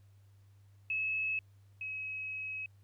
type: tone pair in turn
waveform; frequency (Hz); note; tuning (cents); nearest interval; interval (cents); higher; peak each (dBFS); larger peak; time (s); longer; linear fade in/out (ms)
sine; 2587 / 2557; E7 / D#7; -33 / +47; unison; 20; first; -31 / -37; first; 0.9-1.39 / 1.81-2.66; second; 2
effects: added 99 Hz sine -58 dBFS peak until 2.83 s + pink hiss -75 dBFS RMS until 2.83 s